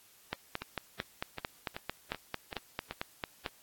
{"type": "two click trains", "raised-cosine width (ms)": 0.3, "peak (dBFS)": [-22, -17], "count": [7, 15], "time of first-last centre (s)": [[0.62, 2.91], [0.33, 3.462]], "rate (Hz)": [2.62, 4.47], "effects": ["white hiss -61 dBFS RMS until 3.62 s", "AAC 64 kbps"]}